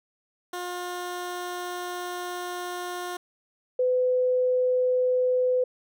15% pulse / sine tone pair in turn, 356.6 / 504.3 Hz, F4 / B4, +36 / +36 cents, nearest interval tritone, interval 600 cents, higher second, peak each -25 / -20 dBFS, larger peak second, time 0.53-3.17 / 3.79-5.64 s, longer first, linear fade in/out 5 ms, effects none

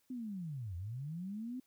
sine linear two-way sweep, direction down then up, 261.2 to 82.41 to 261.2 Hz, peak -39 dBFS, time 0.1-1.6 s, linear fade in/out 5 ms, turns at 0.76 s, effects white hiss -75 dBFS RMS until 1.66 s

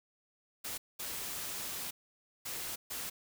white noise bursts at uneven times, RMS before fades -40 dBFS, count 4, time 0.64-0.78 / 0.99-1.91 / 2.45-2.76 / 2.9-3.1 s, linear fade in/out 10 ms, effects none

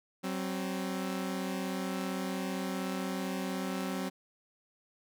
sawtooth tone pair together, 188.84 / 264.6 Hz, F#3 / C4, +36 / +20 cents, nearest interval tritone, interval 584 cents, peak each -31 / -33 dBFS, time 0.23-4.1 s, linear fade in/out 20 ms, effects none

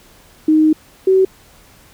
sine tone pair in turn, 311.1 / 379.5 Hz, D#4 / F#4, 0 / +44 cents, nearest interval minor third, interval 344 cents, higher second, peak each -8 dBFS, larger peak neither, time 0.48-0.73 / 1.07-1.25 s, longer first, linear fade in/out 5 ms, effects pink hiss -47 dBFS RMS until 1.93 s

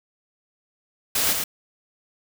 white noise with echo, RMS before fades -22 dBFS, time 1.15-1.33 s, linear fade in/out 5 ms, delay 110 ms, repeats 1, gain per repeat -4 dB, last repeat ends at 1.44 s, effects none

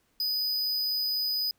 square tone, 4982 Hz, D#8, 1 cent sharp, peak -27 dBFS, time 0.2-1.51 s, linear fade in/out 2 ms, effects pink hiss -70 dBFS RMS until 1.58 s

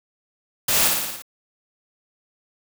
white noise with echo, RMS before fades -20 dBFS, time 0.68-0.88 s, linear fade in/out 5 ms, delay 57 ms, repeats 6, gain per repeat -3 dB, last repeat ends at 1.222 s, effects none

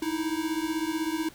square beating tone pair, 311.1 / 327.1 Hz, D#4 / E4, 0 / -13 cents, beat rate 16 Hz, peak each -31 dBFS, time 0.02-1.29 s, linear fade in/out 5 ms, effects pink hiss -52 dBFS RMS until 1.34 s

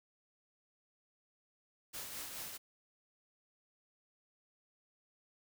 white noise with tremolo, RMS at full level -43 dBFS, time 1.93-2.58 s, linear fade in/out 20 ms, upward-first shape triangle, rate 4.7 Hz, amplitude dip 45%, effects none

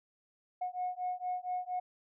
sine beating tone pair, 725 / 729.3 Hz, F#5 / F#5, -35 / -25 cents, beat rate 4.3 Hz, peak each -36 / -36 dBFS, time 0.61-1.8 s, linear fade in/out 10 ms, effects tanh soft clip ceiling -28 dBFS

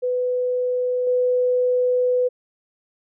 sine tone with level steps, 498.6 Hz, B4, 16 cents sharp, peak -19 / -16 dBFS, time 0.02-2.29 s, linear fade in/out 20 ms, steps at 1.07 s, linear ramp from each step 2 ms, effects none

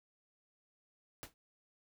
pink noise with exponential decay, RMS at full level -42 dBFS, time 1.23-1.34 s, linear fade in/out 0 ms, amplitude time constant 22 ms, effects none

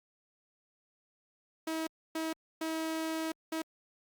sawtooth tone bursts at uneven times, 320.9 Hz, E4, 46 cents flat, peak -29 dBFS, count 4, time 1.67-1.87 / 2.15-2.33 / 2.61-3.32 / 3.52-3.62 s, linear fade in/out 5 ms, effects Opus 48 kbps

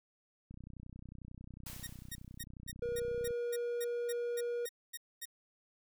click train, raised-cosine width 5 ms, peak -37 dBFS, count 88, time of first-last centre 0.51-3.307 s, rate 31.1 Hz
white noise with exponential decay, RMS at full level -46 dBFS, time 1.66-2.45 s, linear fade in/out 5 ms, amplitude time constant 170 ms
5% pulse tone bursts, 1864.7 Hz, A#6, in tune, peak -30 dBFS, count 13, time 1.83-5.256 s, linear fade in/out 10 ms, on 42 ms, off 240 ms
triangle tone, 477.9 Hz, A#4, 43 cents sharp, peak -32 dBFS, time 2.82-4.66 s, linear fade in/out 5 ms
effects none

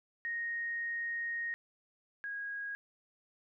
sine tone pair in turn, 1864.7 / 1643.6 Hz, A#6 / G#6, 0 / -18 cents, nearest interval major second, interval 218 cents, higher first, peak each -34 / -37 dBFS, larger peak first, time 0.25-1.54 / 2.24-2.75 s, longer first, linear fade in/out 0 ms, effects none

